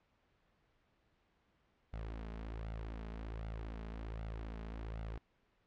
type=tone with flanger; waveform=sawtooth; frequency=55 Hz; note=A1; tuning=in tune; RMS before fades=-44 dBFS; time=1.93-5.18 s; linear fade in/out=5 ms; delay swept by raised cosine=1.4 to 4.8 ms; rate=1.3 Hz; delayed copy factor=+0.55; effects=pink hiss -75 dBFS RMS until 5.66 s + low-pass 3000 Hz 12 dB/octave